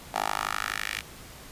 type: tone with high-pass filter sweep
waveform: 10% pulse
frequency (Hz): 51.91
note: G#1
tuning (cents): 0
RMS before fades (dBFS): -31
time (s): 0.14-1.01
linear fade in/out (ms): 5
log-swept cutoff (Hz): 750 to 2300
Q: 2.3
effects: pink hiss -46 dBFS RMS until 1.51 s + resampled to 32000 Hz